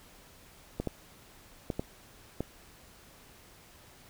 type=clicks; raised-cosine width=2 ms; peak=-18 dBFS; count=5; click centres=0.8 / 0.873 / 1.702 / 1.795 / 2.406 s; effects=pink hiss -56 dBFS RMS until 4.09 s